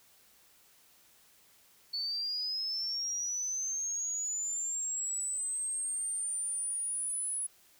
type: linear sweep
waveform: sine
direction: up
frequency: 4435 to 10280 Hz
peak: -32 dBFS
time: 1.93-7.47 s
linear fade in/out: 10 ms
effects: white hiss -63 dBFS RMS until 7.79 s